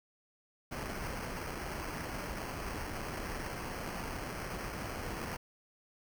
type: noise with sample-and-hold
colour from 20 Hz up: pink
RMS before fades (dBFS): -40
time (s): 0.71-5.37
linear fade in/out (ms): 10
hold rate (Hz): 3675
effects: none